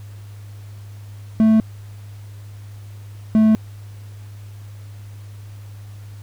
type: tone pair in turn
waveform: triangle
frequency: 220 / 218.2 Hz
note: A3 / A3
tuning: 0 / -14 cents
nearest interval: unison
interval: 14 cents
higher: first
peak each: -8 dBFS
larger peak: neither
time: 1.4-1.6 / 3.35-3.55 s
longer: neither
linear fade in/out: 0 ms
effects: added 102 Hz sine -34 dBFS peak until 6.22 s + pink hiss -51 dBFS RMS until 6.22 s